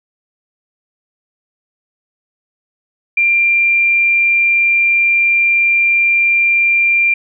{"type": "tone", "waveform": "sine", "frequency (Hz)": 2379, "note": "D7", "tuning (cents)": 22, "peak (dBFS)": -9, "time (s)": [3.17, 7.14], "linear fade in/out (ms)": 5, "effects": []}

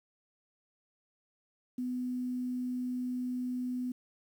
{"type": "tone with quantisation", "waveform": "sine", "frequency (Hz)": 250, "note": "B3", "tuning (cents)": 21, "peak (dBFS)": -32, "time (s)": [1.78, 3.92], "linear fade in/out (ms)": 5, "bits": 10, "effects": []}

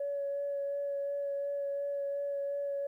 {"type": "tone with vibrato", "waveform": "sine", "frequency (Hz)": 564, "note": "C#5", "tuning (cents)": 30, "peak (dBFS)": -31, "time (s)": [0, 2.87], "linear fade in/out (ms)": 5, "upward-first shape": "sine", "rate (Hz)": 2.8, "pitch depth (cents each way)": 12, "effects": ["tanh soft clip ceiling -27 dBFS", "12-bit"]}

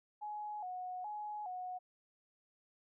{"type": "tone with vibrato", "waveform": "sine", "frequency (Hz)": 784, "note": "G5", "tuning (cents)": 0, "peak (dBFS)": -40, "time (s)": [0.21, 1.79], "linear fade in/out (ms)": 20, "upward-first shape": "square", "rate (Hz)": 1.2, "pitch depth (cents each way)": 120, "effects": []}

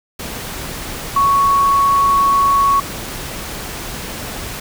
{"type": "tone in noise", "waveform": "sine", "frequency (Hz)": 1112, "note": "C#6", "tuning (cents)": 5, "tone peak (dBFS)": -10, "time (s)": [1.16, 2.8], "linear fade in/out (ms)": 5, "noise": "pink", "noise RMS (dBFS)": -27, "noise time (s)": [0.19, 4.6], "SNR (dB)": 14, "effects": []}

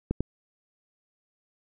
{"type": "clicks", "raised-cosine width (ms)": 3, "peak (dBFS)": -13, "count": 2, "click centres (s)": [0.11, 0.206], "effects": []}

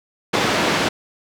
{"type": "band-pass noise", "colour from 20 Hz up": "pink", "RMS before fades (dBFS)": -19, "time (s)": [0.33, 0.89], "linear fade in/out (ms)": 10, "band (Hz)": [190, 4300], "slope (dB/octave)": 12, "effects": []}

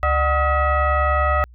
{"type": "tone with frequency modulation", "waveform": "sine", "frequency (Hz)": 600, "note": "D5", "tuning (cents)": 37, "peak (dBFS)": -15, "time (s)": [0.03, 1.44], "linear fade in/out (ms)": 0, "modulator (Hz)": 670, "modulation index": 1.7, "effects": ["added 60 Hz sine -42 dBFS peak until 1.54 s"]}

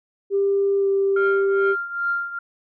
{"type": "tone with pitch glide", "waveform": "sine", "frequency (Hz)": [396.8, 392.9], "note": ["G4", "G4"], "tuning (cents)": [21, 4], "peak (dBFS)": -16, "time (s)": [0.3, 1.76], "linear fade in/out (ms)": 50, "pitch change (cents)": -17, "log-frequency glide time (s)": [0.78, 0.87]}
{"type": "tone with tremolo", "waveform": "sine", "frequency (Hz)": 1393, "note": "F6", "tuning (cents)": -5, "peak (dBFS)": -18, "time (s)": [1.16, 2.39], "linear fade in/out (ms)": 5, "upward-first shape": "triangle", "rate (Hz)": 2.4, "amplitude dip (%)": 80}
{"effects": ["tanh soft clip ceiling -10 dBFS"]}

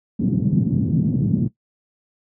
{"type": "band-pass noise", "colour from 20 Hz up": "pink", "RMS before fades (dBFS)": -19, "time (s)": [0.19, 1.48], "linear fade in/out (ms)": 10, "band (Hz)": [130, 230], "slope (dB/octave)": 24, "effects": ["noise-tail reverb RT60 0.1 s tail -17 dB re dry"]}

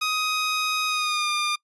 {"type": "tone with pitch glide", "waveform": "15% pulse", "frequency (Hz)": [1255, 1203.9], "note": ["D#6", "D6"], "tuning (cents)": [15, 43], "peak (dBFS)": -16, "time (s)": [0.01, 1.56], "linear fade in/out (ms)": 10, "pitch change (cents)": -72, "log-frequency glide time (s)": [0.87, 1.3], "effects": ["noise-tail reverb RT60 0.1 s tail -24 dB re dry", "resampled to 24000 Hz"]}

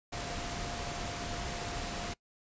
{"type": "tone in noise", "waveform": "sine", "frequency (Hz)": 698.5, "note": "F5", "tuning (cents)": 0, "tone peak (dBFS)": -44, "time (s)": [0.12, 2.14], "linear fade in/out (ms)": 10, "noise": "pink", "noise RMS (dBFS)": -38, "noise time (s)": [0.12, 2.14], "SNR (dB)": -9, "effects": ["noise-tail reverb RT60 0.1 s tail -22 dB re dry", "resampled to 16000 Hz"]}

